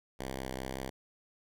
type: tone with vibrato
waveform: 5% pulse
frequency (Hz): 65.41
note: C2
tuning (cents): 0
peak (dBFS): -26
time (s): 0.19-0.9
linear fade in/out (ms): 10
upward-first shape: sine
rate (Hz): 2.1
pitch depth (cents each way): 16
effects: none